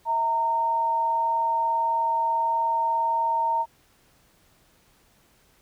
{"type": "tone pair together", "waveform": "sine", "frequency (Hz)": [650, 919.2], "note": ["E5", "A#5"], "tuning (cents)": [-24, -25], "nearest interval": "tritone", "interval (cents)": 599, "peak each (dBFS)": [-33, -21], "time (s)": [0.05, 3.66], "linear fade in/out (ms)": 50, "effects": ["pink hiss -61 dBFS RMS until 5.61 s"]}